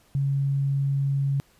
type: tone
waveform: sine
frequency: 138.59 Hz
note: C#3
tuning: in tune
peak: -21 dBFS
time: 0.15-1.4 s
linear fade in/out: 0 ms
effects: pink hiss -60 dBFS RMS until 1.59 s + resampled to 32000 Hz